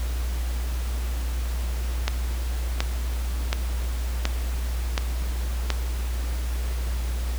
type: click train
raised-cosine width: 0.2 ms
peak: -6 dBFS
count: 6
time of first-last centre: 2.08-5.703 s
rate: 1.38 Hz
effects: added 60 Hz sine -24 dBFS peak until 7.38 s + pink hiss -39 dBFS RMS until 7.38 s